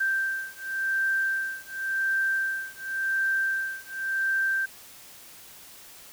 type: beating tone pair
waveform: sine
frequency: 1568 / 1568.91 Hz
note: G6 / G6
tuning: 0 / +1 cents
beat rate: 0.91 Hz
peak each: -28 dBFS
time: 0-4.66 s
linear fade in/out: 10 ms
effects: white hiss -48 dBFS RMS until 6.12 s